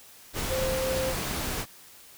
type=tone in noise; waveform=sine; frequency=523 Hz; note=C5; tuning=1 cent flat; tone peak=-27 dBFS; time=0.48-1.15 s; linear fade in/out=50 ms; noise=pink; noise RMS=-31 dBFS; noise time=0.33-1.66 s; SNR=+1 dB; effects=white hiss -51 dBFS RMS until 2.17 s